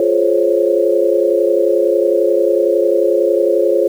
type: chord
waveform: sine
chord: Db major seventh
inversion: first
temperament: equal with one note detuned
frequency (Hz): 349.2 / 421.8 / 523.3 / 554.4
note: F4 / Ab4 / C5 / Db5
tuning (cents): 0 / +27 / 0 / 0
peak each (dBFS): -16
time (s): 0-3.88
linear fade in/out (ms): 2
effects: 7-bit